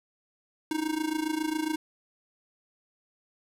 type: tone with amplitude modulation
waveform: square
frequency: 312.2 Hz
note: D#4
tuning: 6 cents sharp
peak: -25 dBFS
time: 0.71-1.76 s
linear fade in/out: 2 ms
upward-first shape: sine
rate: 27.3 Hz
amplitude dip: 80%
effects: resampled to 32000 Hz + 9-bit